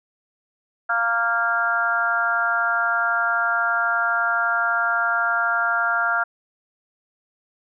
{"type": "harmonic tone", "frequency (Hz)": 231.9, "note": "A#3", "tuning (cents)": -9, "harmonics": [3, 4, 5, 6, 7], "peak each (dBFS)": [-26, -30, -31, -20, -27], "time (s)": [0.89, 6.24], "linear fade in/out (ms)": 10, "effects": []}